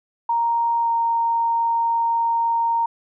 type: tone with pitch glide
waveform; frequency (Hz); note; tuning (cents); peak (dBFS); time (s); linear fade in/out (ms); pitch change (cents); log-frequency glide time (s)
sine; 932.3 to 925.9; A#5 to A#5; 0 to -12; -17; 0.29-2.86; 5; -12; 0.81-0.89
effects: none